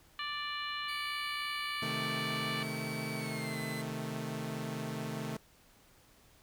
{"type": "harmonic tone", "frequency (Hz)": 587.3, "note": "D5", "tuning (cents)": 0, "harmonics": [2, 3, 4, 5, 6, 7], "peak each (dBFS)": [-40, -42, -44, -42, -48, -46], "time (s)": [0.19, 2.63], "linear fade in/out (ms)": 2}
{"type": "tone with pitch glide", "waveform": "35% pulse", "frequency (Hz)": [2286, 2025], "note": ["D7", "B6"], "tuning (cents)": [-47, 43], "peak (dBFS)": -40, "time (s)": [0.88, 3.82], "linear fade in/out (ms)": 10, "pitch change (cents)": -210, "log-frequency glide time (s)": [3.15, 3.58]}
{"type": "chord", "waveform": "sawtooth", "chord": "A diminished", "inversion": "first", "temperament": "equal", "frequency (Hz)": [130.81, 155.56, 220], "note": ["C3", "Eb3", "A3"], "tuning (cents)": [0, 0, 0], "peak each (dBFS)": [-38, -37, -36], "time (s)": [1.82, 5.37], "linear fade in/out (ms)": 5}
{"effects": ["pink hiss -63 dBFS RMS until 6.42 s"]}